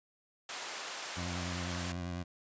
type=high-pass noise; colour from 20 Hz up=pink; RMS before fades=-41 dBFS; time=0.49-1.92 s; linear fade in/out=2 ms; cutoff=720 Hz; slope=12 dB/octave
type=tone with vibrato; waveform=20% pulse; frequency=88.2 Hz; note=F2; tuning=18 cents sharp; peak=-32 dBFS; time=1.16-2.24 s; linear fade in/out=20 ms; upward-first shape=triangle; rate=10 Hz; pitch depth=47 cents each way
effects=resampled to 16000 Hz